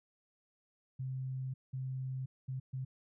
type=tone bursts at uneven times; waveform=sine; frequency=130.81 Hz; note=C3; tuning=in tune; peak=-36 dBFS; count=4; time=0.99-1.54 / 1.73-2.26 / 2.48-2.6 / 2.73-2.85 s; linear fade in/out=10 ms; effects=none